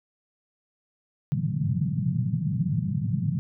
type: band-pass noise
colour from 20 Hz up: white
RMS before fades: -26 dBFS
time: 1.32-3.39 s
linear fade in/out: 0 ms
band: 110 to 180 Hz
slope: 48 dB/octave
effects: none